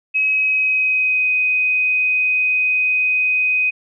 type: tone with pitch glide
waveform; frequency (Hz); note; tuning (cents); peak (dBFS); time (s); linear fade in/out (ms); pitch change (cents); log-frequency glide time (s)
sine; 2550 to 2506; D#7 to D#7; +42 to +12; -14; 0.14-3.71; 20; -30; 0.31-1.31
effects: none